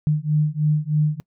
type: beating tone pair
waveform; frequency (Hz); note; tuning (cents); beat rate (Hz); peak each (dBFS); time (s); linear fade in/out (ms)
sine; 150 / 153.2; D3 / D#3; +37 / -27; 3.2; -20; 0.07-1.2; 0
effects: noise-tail reverb RT60 0.1 s tail -23 dB re dry